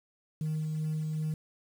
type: tone with tremolo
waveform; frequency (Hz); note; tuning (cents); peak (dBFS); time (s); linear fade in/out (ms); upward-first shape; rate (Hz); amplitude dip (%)
sine; 155.56; D#3; 0; -27; 0.41-1.34; 2; sine; 2.6; 25
effects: tanh soft clip ceiling -27 dBFS + 9-bit